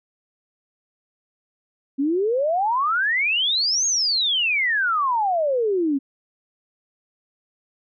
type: exponential two-way sweep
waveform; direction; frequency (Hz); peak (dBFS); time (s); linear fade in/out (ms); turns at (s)
sine; up then down; 264.2 to 6645 to 264.2; -18; 1.98-5.99; 20; 3.86
effects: none